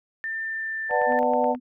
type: tone with pitch glide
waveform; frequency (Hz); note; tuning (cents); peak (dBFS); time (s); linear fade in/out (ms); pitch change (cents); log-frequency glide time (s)
sine; 1792 to 1776.5; A6 to A6; +31 to +16; -27; 0.24-1.19; 0; -15; 0.4-0.87
type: chord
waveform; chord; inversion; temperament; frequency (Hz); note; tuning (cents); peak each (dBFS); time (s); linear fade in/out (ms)
sine; B minor seventh; none; just; 493.9 / 592.7 / 740.8 / 889; B4 / D5 / F#5 / A5; 0 / +16 / +2 / +18; -25; 0.89-1.56; 50
type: click train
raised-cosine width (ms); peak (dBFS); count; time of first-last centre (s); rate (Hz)
0.5; -25; 7; 0.91-1.549; 9.39
type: tone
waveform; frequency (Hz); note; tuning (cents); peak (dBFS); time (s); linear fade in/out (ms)
sine; 249.4; B3; +17; -28; 1.06-1.6; 50
effects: none